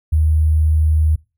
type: tone with sample-and-hold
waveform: sine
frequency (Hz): 77.8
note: D#2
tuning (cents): 0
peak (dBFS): -11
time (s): 0.12-1.16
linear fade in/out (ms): 10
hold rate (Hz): 11025
effects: noise-tail reverb RT60 0.3 s tail -23 dB re dry